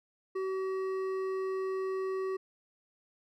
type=tone with hard clipping; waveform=sine; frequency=380 Hz; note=F#4; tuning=46 cents sharp; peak=-33 dBFS; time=0.35-2.37 s; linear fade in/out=10 ms; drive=9 dB; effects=none